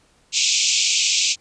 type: band-pass noise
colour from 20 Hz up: white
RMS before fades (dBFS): -19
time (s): 0.32-1.36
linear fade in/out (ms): 50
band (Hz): 2300 to 7500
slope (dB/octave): 96
effects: pink hiss -58 dBFS RMS until 1.4 s + resampled to 22050 Hz